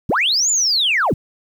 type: linear two-way sweep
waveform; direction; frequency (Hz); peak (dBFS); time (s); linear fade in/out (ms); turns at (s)
sine; up then down; 56.2 to 7200 to 56.2; -13; 0.09-1.14; 5; 0.5
effects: tanh soft clip ceiling -9 dBFS + 8-bit